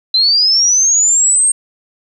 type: linear sweep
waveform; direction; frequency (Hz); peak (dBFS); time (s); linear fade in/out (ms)
sine; up; 4016 to 8580; -8; 0.14-1.52; 5
effects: 8-bit